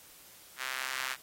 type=tone with high-pass filter; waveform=sawtooth; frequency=130.81 Hz; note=C3; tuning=in tune; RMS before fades=-37 dBFS; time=0.57-1.17 s; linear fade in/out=50 ms; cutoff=1600 Hz; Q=1.5; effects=white hiss -55 dBFS RMS until 1.22 s + AAC 48 kbps